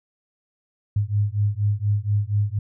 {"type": "beating tone pair", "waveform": "sine", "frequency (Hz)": [101.3, 105.5], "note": ["G#2", "G#2"], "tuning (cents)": [-43, 28], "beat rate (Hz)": 4.2, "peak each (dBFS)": -22, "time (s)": [0.96, 2.59], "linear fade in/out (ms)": 5, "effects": []}